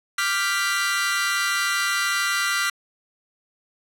sawtooth chord, G dominant seventh, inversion second, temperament equal, 1174.7 / 1396.9 / 1568 / 1975.5 Hz, D6 / F6 / G6 / B6, 0 / 0 / 0 / 0 cents, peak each -25 / -21 / -26 / -22 dBFS, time 0.18-2.7 s, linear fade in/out 5 ms, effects low-pass 12000 Hz 12 dB/octave

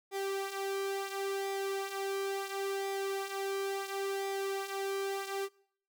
sawtooth tone with flanger, 392 Hz, G4, in tune, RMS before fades -36 dBFS, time 0.11-5.49 s, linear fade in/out 50 ms, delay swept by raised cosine 0.69 to 3.69 ms, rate 0.72 Hz, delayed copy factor -0.6, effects noise-tail reverb RT60 0.6 s tail -23 dB re dry

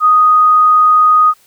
sine tone, 1244.5 Hz, D#6, in tune, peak -5 dBFS, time 0-1.34 s, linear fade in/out 50 ms, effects white hiss -50 dBFS RMS until 1.46 s

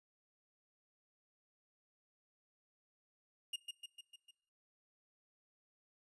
45% pulse tone with echo, 2844 Hz, F7, 31 cents sharp, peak -38 dBFS, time 3.53-3.56 s, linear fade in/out 5 ms, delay 150 ms, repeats 5, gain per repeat -4 dB, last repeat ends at 4.31 s, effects noise-tail reverb RT60 0.6 s tail -20 dB re dry + resampled to 24000 Hz

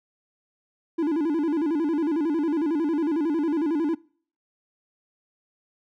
triangle tone with vibrato, 311.2 Hz, D#4, in tune, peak -19 dBFS, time 0.98-3.95 s, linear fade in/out 10 ms, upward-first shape square, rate 11 Hz, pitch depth 120 cents each way, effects noise-tail reverb RT60 0.5 s tail -24 dB re dry

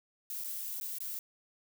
violet noise with dropouts, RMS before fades -39 dBFS, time 0.3-1.19 s, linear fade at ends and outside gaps 1 ms, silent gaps 0.439-0.444 / 0.8-0.811 / 0.985-1.004 s, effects none

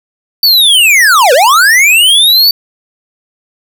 square linear two-way sweep, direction down then up, 4600 to 468.9 to 4600 Hz, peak -4 dBFS, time 0.43-2.51 s, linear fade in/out 2 ms, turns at 1.33 s, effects none

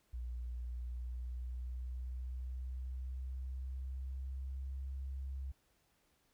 sine tone with pitch glide, 60.3 to 66.91 Hz, B1 to C2, -41 to +39 cents, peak -39 dBFS, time 0.13-5.52 s, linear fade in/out 10 ms, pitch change +180 cents, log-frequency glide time 0.6-4.88 s, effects pink hiss -75 dBFS RMS until 6.33 s

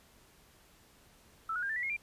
sine tone with pitch steps, 1318.5 / 1454.5 / 1604.6 / 1770.2 / 1952.8 / 2154 / 2377 Hz, E6 / F#6 / G6 / A6 / B6 / C7 / D7, 0 / -30 / +40 / +10 / -20 / +50 / +20 cents, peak -32 dBFS, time 1.49-1.966 s, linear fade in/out 5 ms, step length 68 ms, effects pink hiss -62 dBFS RMS until 2.02 s + resampled to 32000 Hz

